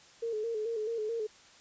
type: tone with vibrato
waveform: sine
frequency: 444.7 Hz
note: A4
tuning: 18 cents sharp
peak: -31 dBFS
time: 0.22-1.27 s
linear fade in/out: 10 ms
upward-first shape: square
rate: 4.6 Hz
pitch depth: 64 cents each way
effects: white hiss -57 dBFS RMS until 1.6 s + resampled to 16000 Hz